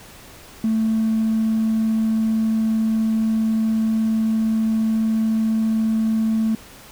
sine tone with hard clipping, 221.4 Hz, A3, 11 cents sharp, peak -17 dBFS, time 0.64-6.55 s, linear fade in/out 2 ms, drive 1 dB, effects pink hiss -43 dBFS RMS until 6.91 s

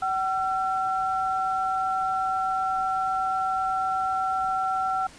sine tone pair together, 759.9 / 1354 Hz, F#5 / E6, +46 / +46 cents, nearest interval minor seventh, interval 1000 cents, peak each -25 / -27 dBFS, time 0.02-5.07 s, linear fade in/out 5 ms, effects pink hiss -48 dBFS RMS until 5.18 s + resampled to 22050 Hz

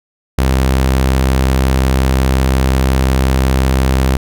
sawtooth tone, 65.6 Hz, C2, 5 cents sharp, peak -6 dBFS, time 0.38-4.17 s, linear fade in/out 5 ms, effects none

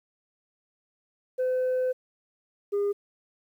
sine tone pair in turn, 510 / 405.7 Hz, C5 / G#4, -44 / -41 cents, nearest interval major third, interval 397 cents, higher first, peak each -21 dBFS, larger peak neither, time 1.38-1.93 / 2.72-2.93 s, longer first, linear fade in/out 20 ms, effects tanh soft clip ceiling -22 dBFS + 10-bit

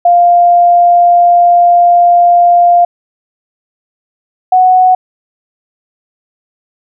sine tone pair in turn, 699 / 739.2 Hz, F5 / F#5, +1 / -2 cents, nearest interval minor second, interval 97 cents, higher second, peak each -3 dBFS, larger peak neither, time 0.05-2.85 / 4.52-4.95 s, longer first, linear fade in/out 5 ms, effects none

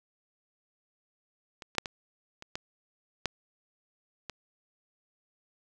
clicks, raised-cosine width 0.2 ms, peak -25 / -28 / -6 / -18 / -26 / -17 / -11 / -20 dBFS, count 8, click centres 1.622 / 1.751 / 1.783 / 1.858 / 2.424 / 2.555 / 3.257 / 4.297 s, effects none

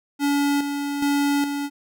square tone with tremolo, 285 Hz, C#4, 48 cents sharp, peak -19 dBFS, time 0.19-1.7 s, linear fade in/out 50 ms, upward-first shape square, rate 1.2 Hz, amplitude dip 50%, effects none

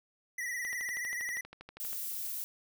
square tone with vibrato, 1947 Hz, B6, 25 cents flat, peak -35 dBFS, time 0.38-1.41 s, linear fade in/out 5 ms, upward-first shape sine, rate 19 Hz, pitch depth 67 cents each way
click train, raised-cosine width 0.3 ms, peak -31 dBFS, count 17, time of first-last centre 0.65-1.93 s, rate 12.5 Hz
violet noise, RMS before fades -38 dBFS, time 1.8-2.44 s, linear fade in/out 0 ms
effects none

